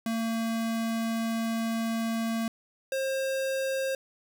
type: tone pair in turn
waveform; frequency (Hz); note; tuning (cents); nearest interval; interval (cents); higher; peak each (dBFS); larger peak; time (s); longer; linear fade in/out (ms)
square; 226.8 / 533.8; A#3 / C5; -47 / +35; octave + minor third; 1482; second; -28; neither; 0.06-2.48 / 2.92-3.95; first; 2
effects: none